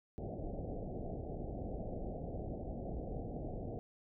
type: low-pass noise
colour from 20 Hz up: pink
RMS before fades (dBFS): -42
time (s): 0.18-3.79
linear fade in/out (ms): 0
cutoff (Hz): 760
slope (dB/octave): 96
effects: none